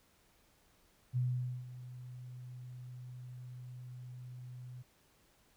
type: tone with ADSR envelope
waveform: sine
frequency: 125 Hz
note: B2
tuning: 21 cents sharp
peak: -29 dBFS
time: 1.13-4.83 s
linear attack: 37 ms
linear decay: 480 ms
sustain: -16 dB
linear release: 18 ms
effects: pink hiss -69 dBFS RMS until 5.56 s